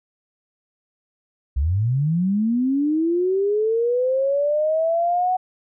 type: linear sweep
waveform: sine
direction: up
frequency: 61.74 to 746 Hz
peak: -17 dBFS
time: 1.56-5.37 s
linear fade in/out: 10 ms
effects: none